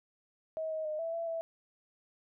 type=tone with pitch steps; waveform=sine; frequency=637 / 631 / 614 / 660 / 669 / 659 Hz; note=D#5 / D#5 / D#5 / E5 / E5 / E5; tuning=+41 / +24 / -23 / +2 / +25 / -1 cents; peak=-33 dBFS; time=0.57-1.41 s; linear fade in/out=0 ms; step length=140 ms; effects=none